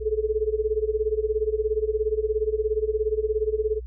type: tone with tremolo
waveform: sine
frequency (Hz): 431.6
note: A4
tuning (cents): -33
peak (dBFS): -18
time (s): 0-3.81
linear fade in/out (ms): 50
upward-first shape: sine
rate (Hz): 17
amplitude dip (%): 90
effects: added 60 Hz sine -33 dBFS peak until 3.86 s